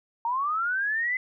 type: linear sweep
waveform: sine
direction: up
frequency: 908 to 2043 Hz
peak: -24 dBFS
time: 0.25-1.17 s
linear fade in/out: 2 ms
effects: none